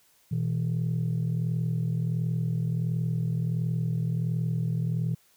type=tone pair together; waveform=sine; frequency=120.9 / 162.32 Hz; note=B2 / E3; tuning=-36 / -26 cents; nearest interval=perfect fourth; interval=510 cents; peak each=-26 dBFS; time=0.31-5.15 s; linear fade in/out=10 ms; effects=tanh soft clip ceiling -21 dBFS + white hiss -63 dBFS RMS until 5.36 s